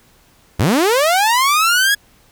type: linear sweep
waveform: sawtooth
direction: up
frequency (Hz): 73.42 to 1683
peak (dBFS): -8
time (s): 0.59-1.95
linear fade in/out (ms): 10
effects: pink hiss -52 dBFS RMS until 2.31 s